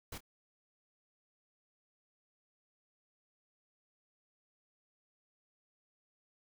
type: noise with echo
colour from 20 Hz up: pink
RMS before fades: -44 dBFS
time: 0.12-0.18 s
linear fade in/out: 5 ms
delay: 26 ms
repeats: 1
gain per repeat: -14 dB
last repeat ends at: 0.206 s
effects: none